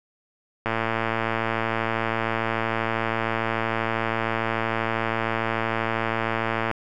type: click train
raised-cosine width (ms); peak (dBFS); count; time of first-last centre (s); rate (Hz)
0.5; -9; 685; 0.66-6.713; 113
effects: none